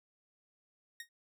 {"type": "tone with exponential decay", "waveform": "sawtooth", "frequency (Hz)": 1864.7, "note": "A#6", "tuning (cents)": 0, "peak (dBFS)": -36, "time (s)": [1, 1.09], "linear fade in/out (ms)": 2, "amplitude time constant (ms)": 18, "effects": []}